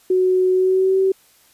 sine tone with pitch glide, 370 to 382.6 Hz, F#4 to G4, 0 to -42 cents, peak -13 dBFS, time 0.1-1.12 s, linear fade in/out 5 ms, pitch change +58 cents, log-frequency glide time 0.52-0.99 s, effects white hiss -54 dBFS RMS until 1.53 s + resampled to 32000 Hz

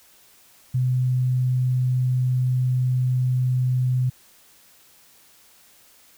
sine tone, 126.9 Hz, B2, 47 cents sharp, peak -18 dBFS, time 0.74-4.1 s, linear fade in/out 10 ms, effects white hiss -54 dBFS RMS until 6.17 s

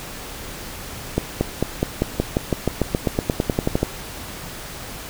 accelerating click train, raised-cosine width 2 ms, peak -4 dBFS, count 20, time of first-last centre 1.18-3.83 s, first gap 230 ms, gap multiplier 0.94, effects pink hiss -34 dBFS RMS until 5.09 s

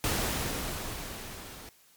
pink noise with level ramp, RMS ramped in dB -28 to -46 dBFS, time 0.04-1.69 s, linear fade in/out 0 ms, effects white hiss -61 dBFS RMS until 1.96 s + MP3 96 kbps

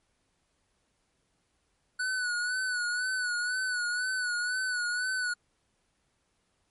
square tone with vibrato, 1480 Hz, F#6, in tune, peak -29 dBFS, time 1.99-5.34 s, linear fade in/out 10 ms, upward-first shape sine, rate 2 Hz, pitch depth 50 cents each way, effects pink hiss -74 dBFS RMS until 6.7 s + MP3 48 kbps

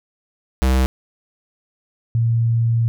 square / sine tone pair in turn, 64.9 / 115.64 Hz, C2 / A#2, -13 / -13 cents, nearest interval minor seventh, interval 1000 cents, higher second, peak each -14 dBFS, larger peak neither, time 0.62-0.86 / 2.15-2.88 s, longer second, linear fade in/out 0 ms, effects none

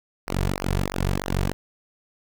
sawtooth tone with flanger, 46.95 Hz, F#1, 26 cents sharp, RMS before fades -25 dBFS, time 0.27-1.53 s, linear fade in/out 0 ms, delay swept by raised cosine 0.25 to 3.85 ms, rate 3.1 Hz, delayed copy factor -0.95, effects none

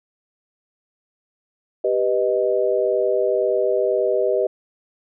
sine chord, G augmented, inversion none, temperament equal, 392 / 493.9 / 622.3 Hz, G4 / B4 / D#5, 0 / 0 / 0 cents, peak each -21 dBFS, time 1.84-4.47 s, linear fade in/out 5 ms, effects none

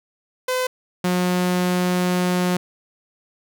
sawtooth tone pair in turn, 509 / 179.96 Hz, C5 / F#3, -48 / -48 cents, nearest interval octave + tritone, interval 1800 cents, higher first, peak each -16 / -14 dBFS, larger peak second, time 0.48-0.67 / 1.04-2.57 s, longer second, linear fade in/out 5 ms, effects none

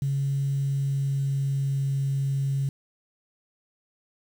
sine tone with pitch glide, 138.4 to 137.21 Hz, C#3 to C#3, -2 to -17 cents, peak -22 dBFS, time 0.02-2.69 s, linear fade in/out 2 ms, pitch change -15 cents, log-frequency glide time 0.55-1.92 s, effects tanh soft clip ceiling -18 dBFS + 8-bit

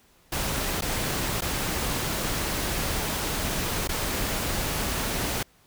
pink noise with dropouts, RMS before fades -28 dBFS, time 0.32-5.43 s, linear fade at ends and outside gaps 5 ms, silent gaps 0.81-0.82 / 1.409-1.419 / 3.875-3.89 s, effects pink hiss -60 dBFS RMS until 5.66 s

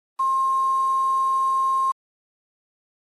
sine tone with quantisation, 1065 Hz, C6, 30 cents sharp, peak -18 dBFS, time 0.19-1.92 s, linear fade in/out 10 ms, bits 7, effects AAC 32 kbps

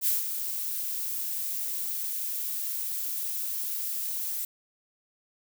violet noise with ADSR envelope, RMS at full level -24 dBFS, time 0.01-4.45 s, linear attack 56 ms, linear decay 170 ms, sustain -8 dB, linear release 4 ms, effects none

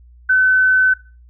sine tone, 1517 Hz, F#6, 43 cents sharp, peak -10 dBFS, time 0.29-0.94 s, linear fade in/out 10 ms, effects noise-tail reverb RT60 0.3 s tail -17 dB re dry + added 60 Hz sine -42 dBFS peak until 1.29 s

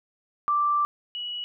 sine tone pair in turn, 1174.7 / 2928 Hz, D6 / F#7, 0 / -19 cents, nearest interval octave + major third, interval 1581 cents, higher second, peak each -20 / -30 dBFS, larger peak first, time 0.48-0.85 / 1.15-1.44 s, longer first, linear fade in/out 0 ms, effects none

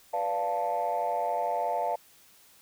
sine chord, B half-diminished seventh, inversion none, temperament equal with one note detuned, 493.9 / 585 / 698.5 / 880 Hz, B4 / D5 / F5 / A5, 0 / -7 / 0 / 0 cents, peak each -35 / -32 / -29 / -30 dBFS, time 0.13-1.96 s, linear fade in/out 10 ms, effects tanh soft clip ceiling -20 dBFS + white hiss -58 dBFS RMS until 2.61 s

